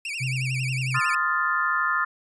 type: tone with vibrato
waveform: 40% pulse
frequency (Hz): 2505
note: D#7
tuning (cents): +11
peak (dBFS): -28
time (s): 0.05-1.15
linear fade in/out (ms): 2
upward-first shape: sine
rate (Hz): 11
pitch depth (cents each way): 190
type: tone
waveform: sine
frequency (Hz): 129.7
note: C3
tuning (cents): -15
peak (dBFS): -25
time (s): 0.2-1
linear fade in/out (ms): 20
type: chord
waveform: sine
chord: F dominant seventh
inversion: second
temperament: equal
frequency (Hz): 1046.5 / 1244.5 / 1396.9 / 1760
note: C6 / Eb6 / F6 / A6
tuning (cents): 0 / 0 / 0 / 0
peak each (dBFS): -29 / -26 / -26 / -26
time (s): 0.94-2.05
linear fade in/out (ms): 10
effects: resampled to 22050 Hz